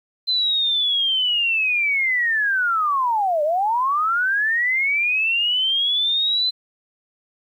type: linear two-way sweep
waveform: sine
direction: down then up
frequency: 4070 to 580 to 4070 Hz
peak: -17 dBFS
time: 0.27-6.51 s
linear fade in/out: 20 ms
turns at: 3.43 s
effects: 9-bit